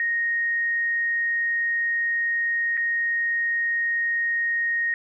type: tone with dropouts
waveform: sine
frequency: 1864.7 Hz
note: A#6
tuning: in tune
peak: -21 dBFS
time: 0-4.94 s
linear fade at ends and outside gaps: 1 ms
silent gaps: 2.77-2.775 s
effects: none